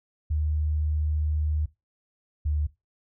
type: tone pair in turn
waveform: sine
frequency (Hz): 76.2 / 74.67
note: D#2 / D2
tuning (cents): -36 / +29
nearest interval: unison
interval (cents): 35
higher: first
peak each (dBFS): -23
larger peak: neither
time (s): 0.3-1.66 / 2.45-2.67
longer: first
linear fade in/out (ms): 10
effects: noise-tail reverb RT60 0.2 s tail -17 dB re dry